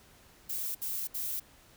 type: noise bursts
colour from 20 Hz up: violet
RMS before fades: -35 dBFS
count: 3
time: 0.49-1.4 s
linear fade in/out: 10 ms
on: 260 ms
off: 65 ms
effects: pink hiss -59 dBFS RMS until 1.76 s